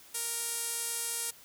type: tone with band-pass filter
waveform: sawtooth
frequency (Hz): 466.2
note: A#4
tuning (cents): 0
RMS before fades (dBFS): -35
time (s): 0.14-1.31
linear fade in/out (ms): 10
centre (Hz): 10000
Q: 2
effects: white hiss -55 dBFS RMS until 1.44 s